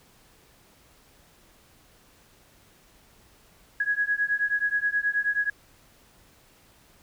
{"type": "beating tone pair", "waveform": "sine", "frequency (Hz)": [1661.2, 1670.6], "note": ["G#6", "G#6"], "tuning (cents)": [0, 10], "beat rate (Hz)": 9.4, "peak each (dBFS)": -26, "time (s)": [3.8, 5.5], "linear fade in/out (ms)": 5, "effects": ["pink hiss -58 dBFS RMS until 7.02 s"]}